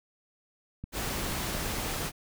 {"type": "click train", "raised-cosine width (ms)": 5, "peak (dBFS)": -25, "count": 5, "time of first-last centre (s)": [0.84, 1.786], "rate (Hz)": 4.23}
{"type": "noise", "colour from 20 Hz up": "pink", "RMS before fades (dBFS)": -33, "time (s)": [0.92, 2.12], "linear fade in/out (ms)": 50}
{"effects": []}